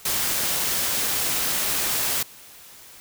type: noise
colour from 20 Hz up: white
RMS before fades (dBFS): -24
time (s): 0.05-2.23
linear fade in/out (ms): 5
effects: white hiss -46 dBFS RMS until 3 s